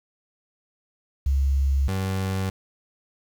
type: tone pair in turn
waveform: sine / 30% pulse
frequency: 68.5 / 95.44 Hz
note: C#2 / G2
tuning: -20 / -46 cents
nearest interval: tritone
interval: 574 cents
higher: second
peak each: -18 / -21 dBFS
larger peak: first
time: 1.26-1.88 / 1.88-2.5 s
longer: neither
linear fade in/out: 5 ms
effects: 8-bit